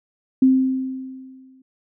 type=tone with exponential decay; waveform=sine; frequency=261.6 Hz; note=C4; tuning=in tune; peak=-9 dBFS; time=0.42-1.62 s; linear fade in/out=5 ms; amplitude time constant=260 ms; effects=none